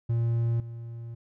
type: tone with level steps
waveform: triangle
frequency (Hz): 116.54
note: A#2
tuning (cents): 0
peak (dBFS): -21 / -34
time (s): 0.09-1.15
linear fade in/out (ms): 10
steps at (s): 0.6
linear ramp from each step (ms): 2
effects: none